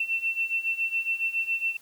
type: beating tone pair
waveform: sine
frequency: 2689 / 2696.2 Hz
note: E7 / E7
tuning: +34 / +38 cents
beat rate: 7.2 Hz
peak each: -30 / -27 dBFS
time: 0-1.77 s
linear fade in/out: 5 ms
effects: white hiss -56 dBFS RMS until 1.81 s